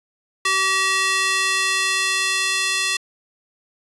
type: tone with high-pass filter sweep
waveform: square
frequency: 382.1 Hz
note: G4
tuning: 44 cents flat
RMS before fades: -20 dBFS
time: 0.45-2.97 s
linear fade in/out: 5 ms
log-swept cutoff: 1500 to 2500 Hz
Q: 1.1
effects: resampled to 24000 Hz